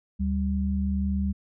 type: tone pair together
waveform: sine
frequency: 74.38 / 196 Hz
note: D2 / G3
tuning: +23 / 0 cents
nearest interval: octave + perfect fourth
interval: 1677 cents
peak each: -26 dBFS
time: 0.19-1.33 s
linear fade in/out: 20 ms
effects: none